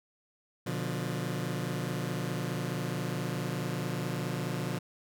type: chord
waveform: sawtooth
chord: B diminished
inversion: none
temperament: just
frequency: 123.47 / 148.16 / 177.8 Hz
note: B2 / D3 / F3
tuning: 0 / +16 / +31 cents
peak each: -32 dBFS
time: 0.66-4.79 s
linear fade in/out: 10 ms
effects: none